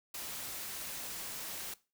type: noise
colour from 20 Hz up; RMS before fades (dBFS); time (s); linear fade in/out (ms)
white; -42; 0.14-1.74; 5
effects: noise-tail reverb RT60 0.3 s tail -19 dB re dry